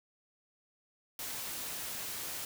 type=noise; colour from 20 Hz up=white; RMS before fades=-40 dBFS; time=1.19-2.45 s; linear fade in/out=2 ms; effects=none